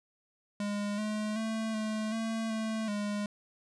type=tone with pitch steps; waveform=square; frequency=205 / 213.1 / 221.7 / 216.5 / 224.3 / 220.6 / 206.3 Hz; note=G#3 / G#3 / A3 / A3 / A3 / A3 / G#3; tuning=-22 / +45 / +13 / -28 / +34 / +5 / -11 cents; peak=-32 dBFS; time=0.6-3.26 s; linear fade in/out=2 ms; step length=380 ms; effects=resampled to 22050 Hz